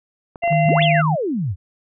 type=clicks; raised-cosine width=1 ms; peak=-21 dBFS; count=7; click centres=0.358 / 0.437 / 0.477 / 0.526 / 0.69 / 0.771 / 0.816 s
type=harmonic tone; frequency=686 Hz; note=F5; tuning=31 cents flat; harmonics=1 / 3 / 4; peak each=-16 / -26 / -28 dBFS; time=0.42-1.02 s; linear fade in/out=20 ms
type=tone; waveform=sine; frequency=155.56 Hz; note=D#3; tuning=in tune; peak=-16 dBFS; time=0.5-1.16 s; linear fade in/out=20 ms
type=exponential two-way sweep; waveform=sine; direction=up then down; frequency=80 to 3553 to 80 Hz; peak=-19 dBFS; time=0.64-1.56 s; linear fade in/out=50 ms; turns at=0.83 s
effects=none